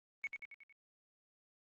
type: tone with echo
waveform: sine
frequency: 2217 Hz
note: C#7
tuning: in tune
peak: -35 dBFS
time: 0.24-0.27 s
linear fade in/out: 0 ms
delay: 91 ms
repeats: 5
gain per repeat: -5 dB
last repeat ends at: 0.725 s
effects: tanh soft clip ceiling -33 dBFS + Opus 32 kbps